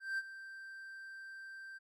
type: tone with ADSR envelope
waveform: triangle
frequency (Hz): 1568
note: G6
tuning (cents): 0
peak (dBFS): -31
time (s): 0-1.79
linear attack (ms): 180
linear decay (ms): 38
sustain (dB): -14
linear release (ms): 22
effects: none